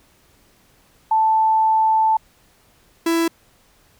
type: tone pair in turn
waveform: sine / 45% pulse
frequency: 880 / 332.1 Hz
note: A5 / E4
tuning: 0 / +13 cents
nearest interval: octave + perfect fourth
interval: 1687 cents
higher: first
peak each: -13 / -16 dBFS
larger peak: first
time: 1.11-2.17 / 3.06-3.28 s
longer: first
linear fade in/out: 5 ms
effects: pink hiss -56 dBFS RMS until 3.99 s